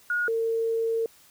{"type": "tone pair in turn", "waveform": "sine", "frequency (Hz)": [1442, 454.2], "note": ["F#6", "A#4"], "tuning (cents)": [-45, -45], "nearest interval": "octave + minor sixth", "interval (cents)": 2000, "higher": "first", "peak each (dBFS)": -23, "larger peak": "neither", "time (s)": [[0.1, 0.28], [0.28, 1.06]], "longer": "second", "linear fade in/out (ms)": 2, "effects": ["white hiss -56 dBFS RMS until 1.3 s"]}